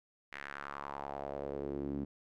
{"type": "tone with band-pass filter sweep", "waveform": "sawtooth", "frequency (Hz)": 70.4, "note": "C#2", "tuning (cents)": 27, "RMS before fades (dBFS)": -41, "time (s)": [0.32, 2.05], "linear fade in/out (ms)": 10, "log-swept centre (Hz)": [2000, 250], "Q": 3, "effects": []}